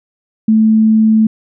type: tone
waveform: sine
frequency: 219.2 Hz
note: A3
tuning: 6 cents flat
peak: -6 dBFS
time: 0.48-1.27 s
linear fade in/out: 5 ms
effects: none